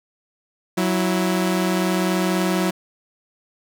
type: tone pair together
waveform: sawtooth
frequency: 185 / 329.6 Hz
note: F#3 / E4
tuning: 0 / 0 cents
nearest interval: minor seventh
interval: 1000 cents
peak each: -16 / -19 dBFS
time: 0.77-2.71 s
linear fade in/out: 10 ms
effects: none